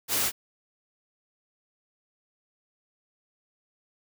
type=noise; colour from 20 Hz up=white; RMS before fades=-26 dBFS; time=0.08-0.32 s; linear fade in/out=50 ms; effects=none